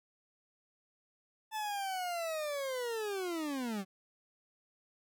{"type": "linear sweep", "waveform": "40% pulse", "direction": "down", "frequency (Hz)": [880, 184.2], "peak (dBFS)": -34, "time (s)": [1.51, 3.85], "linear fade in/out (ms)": 50, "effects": []}